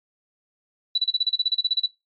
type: tone bursts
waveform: sine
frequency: 3951 Hz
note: B7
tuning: in tune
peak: -17 dBFS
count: 15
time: 0.95-1.862 s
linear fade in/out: 5 ms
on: 30 ms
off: 33 ms
effects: noise-tail reverb RT60 0.2 s tail -18 dB re dry + MP3 48 kbps